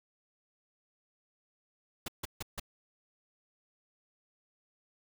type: noise bursts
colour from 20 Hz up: pink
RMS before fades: -37 dBFS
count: 4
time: 2.06-2.598 s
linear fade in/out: 5 ms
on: 22 ms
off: 150 ms
effects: none